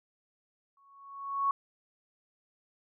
sine tone with exponential growth, 1108.7 Hz, C#6, in tune, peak -23 dBFS, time 0.77-1.51 s, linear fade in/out 2 ms, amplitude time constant 160 ms, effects none

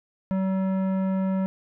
sine tone with tanh clipping, 190.3 Hz, F#3, 49 cents sharp, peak -24 dBFS, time 0.31-1.46 s, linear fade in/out 0 ms, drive 14 dB, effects none

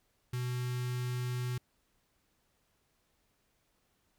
square tone with notch filter, 124.2 Hz, B2, 10 cents sharp, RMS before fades -35 dBFS, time 0.33-1.58 s, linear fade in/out 5 ms, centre 610 Hz, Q 0.71, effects pink hiss -75 dBFS RMS until 4.18 s

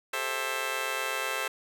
10% pulse chord, A minor seventh, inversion third, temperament just, 396 / 440 / 528 / 660 Hz, G4 / A4 / C5 / E5, +18 / 0 / +16 / +2 cents, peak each -31 / -28 / -26 / -29 dBFS, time 0.13-1.48 s, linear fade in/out 5 ms, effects none

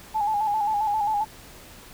sine tone with vibrato, 845 Hz, G#5, 30 cents sharp, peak -21 dBFS, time 0.14-1.25 s, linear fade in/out 20 ms, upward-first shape square, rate 7.5 Hz, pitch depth 52 cents each way, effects pink hiss -46 dBFS RMS until 1.93 s

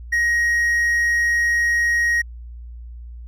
triangle tone, 1884 Hz, A#6, 18 cents sharp, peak -14 dBFS, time 0.12-2.22 s, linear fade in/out 10 ms, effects added 59 Hz sine -33 dBFS peak until 3.27 s

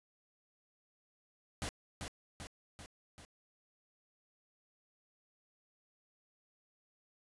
pink noise with echo, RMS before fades -39 dBFS, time 1.62-1.69 s, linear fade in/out 0 ms, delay 390 ms, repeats 4, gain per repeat -4 dB, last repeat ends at 3.25 s, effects resampled to 24000 Hz

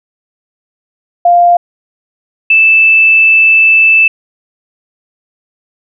sine tone pair in turn, 698.5 / 2637 Hz, F5 / E7, 0 / 0 cents, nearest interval octave + major seventh, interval 2300 cents, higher second, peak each -3 dBFS, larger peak neither, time 1.25-1.57 / 2.5-4.08 s, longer second, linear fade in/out 5 ms, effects none

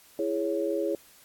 sine chord, C# minor, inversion first, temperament just, 332.6 / 415.8 / 554.4 Hz, E4 / G#4 / C#5, +16 / +2 / 0 cents, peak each -30 dBFS, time 0.19-0.95 s, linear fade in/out 2 ms, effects white hiss -56 dBFS RMS until 1.24 s + AAC 64 kbps

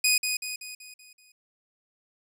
15% pulse tone with echo, 2489 Hz, D#7, in tune, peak -13 dBFS, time 0.04-0.18 s, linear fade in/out 5 ms, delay 190 ms, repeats 6, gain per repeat -6 dB, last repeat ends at 1.32 s, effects none

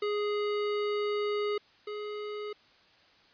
square tone pair in turn, 415.3 / 418.9 Hz, G#4 / G#4, 0 / +15 cents, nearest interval unison, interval 15 cents, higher second, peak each -29 / -36 dBFS, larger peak first, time 0.02-1.58 / 1.87-2.53 s, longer first, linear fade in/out 5 ms, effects white hiss -61 dBFS RMS until 3.33 s + resampled to 11025 Hz

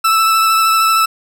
40% pulse tone with vibrato, 1318.5 Hz, E6, in tune, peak -9 dBFS, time 0.04-1.06 s, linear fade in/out 10 ms, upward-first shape triangle, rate 13 Hz, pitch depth 18 cents each way, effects none

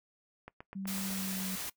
click train, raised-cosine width 0.5 ms, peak -30 dBFS, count 6, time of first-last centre 0.48-1.106 s, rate 7.99 Hz
sine tone with pitch glide, 193.4 to 189.2 Hz, G3 to F#3, -23 to +39 cents, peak -36 dBFS, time 0.75-1.56 s, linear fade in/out 10 ms, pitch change -38 cents, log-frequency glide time 1-1.42 s
white noise, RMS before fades -39 dBFS, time 0.87-1.7 s, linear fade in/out 10 ms
effects noise-tail reverb RT60 0.1 s tail -20 dB re dry

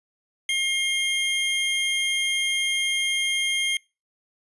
square tone pair together, 2136 / 3200 Hz, C7 / G7, +35 / +35 cents, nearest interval perfect fifth, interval 700 cents, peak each -25 / -25 dBFS, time 0.49-3.77 s, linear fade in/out 2 ms, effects noise-tail reverb RT60 0.3 s tail -26 dB re dry + resampled to 24000 Hz

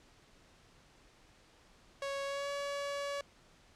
sawtooth tone with pitch glide, 554.4 to 566.4 Hz, C#5 to C#5, 0 to +37 cents, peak -32 dBFS, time 2.02-3.21 s, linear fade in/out 2 ms, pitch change +37 cents, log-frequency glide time 2.24-2.5 s, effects pink hiss -63 dBFS RMS until 3.75 s + low-pass 7000 Hz 12 dB/octave

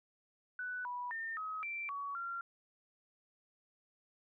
sine tone with pitch steps, 1490 / 980 / 1812 / 1272 / 2347 / 1127 / 1378 Hz, F#6 / B5 / A#6 / D#6 / D7 / C#6 / F6, +12 / -14 / -50 / +38 / -2 / +28 / -24 cents, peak -38 dBFS, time 0.59-2.41 s, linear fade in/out 2 ms, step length 260 ms, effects none

